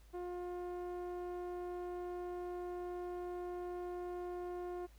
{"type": "tone with low-pass filter", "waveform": "sawtooth", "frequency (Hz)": 355.5, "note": "F4", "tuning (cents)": 31, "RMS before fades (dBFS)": -43, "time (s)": [0.13, 4.87], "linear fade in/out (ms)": 20, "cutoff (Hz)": 840, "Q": 0.73, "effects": ["added 53 Hz sine -58 dBFS peak until 4.98 s", "pink hiss -69 dBFS RMS until 4.98 s"]}